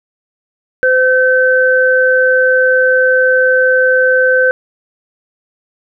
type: tone pair together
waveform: sine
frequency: 513 / 1537.3 Hz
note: C5 / G6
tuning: -34 / -34 cents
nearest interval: octave + perfect fifth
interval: 1900 cents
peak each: -10 dBFS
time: 0.83-4.51 s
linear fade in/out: 0 ms
effects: none